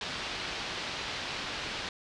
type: low-pass noise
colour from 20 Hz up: white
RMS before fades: -37 dBFS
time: 0.01-1.89 s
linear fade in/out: 2 ms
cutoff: 4500 Hz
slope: 24 dB/octave
effects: resampled to 24000 Hz